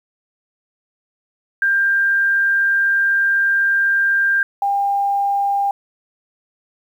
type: tone pair in turn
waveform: sine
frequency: 1592 / 800.1 Hz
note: G6 / G5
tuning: +26 / +35 cents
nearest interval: octave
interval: 1191 cents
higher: first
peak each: -13 / -15 dBFS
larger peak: first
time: 1.62-4.43 / 4.62-5.71 s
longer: first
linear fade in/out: 2 ms
effects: 8-bit